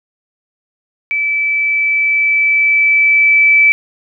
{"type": "tone with level ramp", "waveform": "sine", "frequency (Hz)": 2311, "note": "D7", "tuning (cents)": -28, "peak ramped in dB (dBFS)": [-13, -5], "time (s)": [1.11, 3.72], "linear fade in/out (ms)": 0, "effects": []}